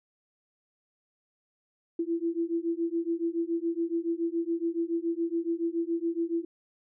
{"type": "beating tone pair", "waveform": "sine", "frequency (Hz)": [331.7, 338.8], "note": ["E4", "E4"], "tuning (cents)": [11, 48], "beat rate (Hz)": 7.1, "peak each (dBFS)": -30, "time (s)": [1.99, 6.45], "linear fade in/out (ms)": 5, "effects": []}